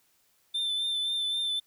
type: tone with vibrato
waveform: triangle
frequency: 3554 Hz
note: A7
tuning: 17 cents sharp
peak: -26 dBFS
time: 0.54-1.6 s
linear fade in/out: 10 ms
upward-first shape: triangle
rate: 3.8 Hz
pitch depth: 31 cents each way
effects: white hiss -68 dBFS RMS until 1.66 s